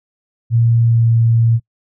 sine tone with pitch glide, 116.4 to 115.26 Hz, A#2 to A#2, -2 to -19 cents, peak -9 dBFS, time 0.5-1.6 s, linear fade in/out 50 ms, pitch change -17 cents, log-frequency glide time 0.84-1.06 s, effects noise-tail reverb RT60 0.1 s tail -25 dB re dry

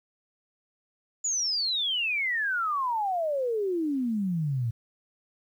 sine exponential sweep, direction down, 7040 to 110.9 Hz, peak -25 dBFS, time 1.24-4.71 s, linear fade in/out 10 ms, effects 10-bit

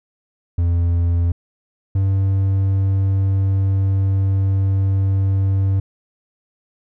triangle tone pair in turn, 85.9 / 96.88 Hz, F2 / G2, -28 / -20 cents, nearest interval major second, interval 208 cents, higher second, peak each -12 dBFS, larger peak neither, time 0.58-1.32 / 1.95-5.8 s, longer second, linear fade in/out 5 ms, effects none

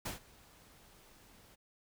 pink noise with ADSR envelope, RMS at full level -38 dBFS, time 0.05-1.56 s, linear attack 10 ms, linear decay 130 ms, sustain -23 dB, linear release 20 ms, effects none

